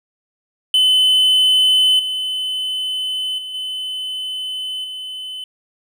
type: tone with level steps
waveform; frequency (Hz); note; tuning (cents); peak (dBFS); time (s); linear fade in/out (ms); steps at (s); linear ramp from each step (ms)
triangle; 3031; F#7; +41; -9 / -18 / -25 / -21 / -25; 0.74-5.44; 2; 1.99 / 3.38 / 3.54 / 4.84; 5
effects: none